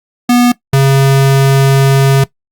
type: tone pair in turn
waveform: square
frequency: 243.7 / 136.3 Hz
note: B3 / C#3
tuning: -23 / -29 cents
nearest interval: minor seventh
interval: 1006 cents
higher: first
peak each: -6 / -6 dBFS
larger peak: neither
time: 0.29-0.52 / 0.73-2.24 s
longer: second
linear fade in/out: 5 ms
effects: noise-tail reverb RT60 0.1 s tail -18 dB re dry + Opus 48 kbps